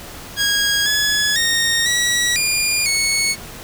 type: tone with pitch steps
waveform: 15% pulse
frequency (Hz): 1642 / 1694 / 1853 / 1927 / 2412 / 2206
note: G#6 / G#6 / A#6 / B6 / D7 / C#7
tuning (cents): -20 / +34 / -11 / -43 / +46 / -9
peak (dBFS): -9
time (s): 0.36-3.36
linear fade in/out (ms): 50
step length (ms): 500
effects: pink hiss -35 dBFS RMS until 3.63 s